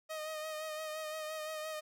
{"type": "tone with vibrato", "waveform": "sawtooth", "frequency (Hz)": 622.3, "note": "D#5", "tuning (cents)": 0, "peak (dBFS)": -35, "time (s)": [0.09, 1.81], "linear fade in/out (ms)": 20, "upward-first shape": "sine", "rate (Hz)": 5.8, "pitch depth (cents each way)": 29, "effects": []}